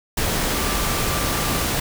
sine tone in noise, 1178 Hz, D6, 5 cents sharp, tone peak -31 dBFS, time 0.54-1.65 s, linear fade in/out 5 ms, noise pink, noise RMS -22 dBFS, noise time 0.17-1.8 s, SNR -12 dB, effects none

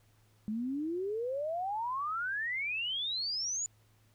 sine exponential sweep, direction up, 207.7 to 7040 Hz, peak -32 dBFS, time 0.48-3.66 s, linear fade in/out 0 ms, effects added 107 Hz sine -65 dBFS peak until 4.14 s + pink hiss -70 dBFS RMS until 4.14 s

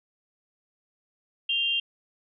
sine tone pair together, 2787 / 3184 Hz, F7 / G7, -4 / +26 cents, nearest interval major second, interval 230 cents, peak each -26 / -26 dBFS, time 1.49-1.8 s, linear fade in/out 5 ms, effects none

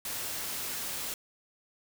white noise, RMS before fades -36 dBFS, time 0.05-1.14 s, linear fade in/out 2 ms, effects none

